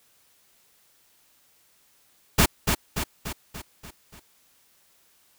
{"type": "noise with echo", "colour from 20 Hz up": "pink", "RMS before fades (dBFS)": -17, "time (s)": [2.38, 2.46], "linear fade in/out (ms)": 10, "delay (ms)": 290, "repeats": 6, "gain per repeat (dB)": -5, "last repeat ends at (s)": 4.2, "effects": ["white hiss -62 dBFS RMS until 5.38 s"]}